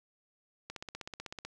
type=click train; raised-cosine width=0.2 ms; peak=-24 dBFS; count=13; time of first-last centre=0.7-1.45 s; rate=16 Hz; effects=none